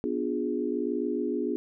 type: chord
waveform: sine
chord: B diminished seventh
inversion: none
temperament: equal with one note detuned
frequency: 246.9 / 293.7 / 353.9 / 415.3 Hz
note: B3 / D4 / F4 / Ab4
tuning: 0 / 0 / +23 / 0 cents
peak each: -32 dBFS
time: 0.04-1.56 s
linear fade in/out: 0 ms
effects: none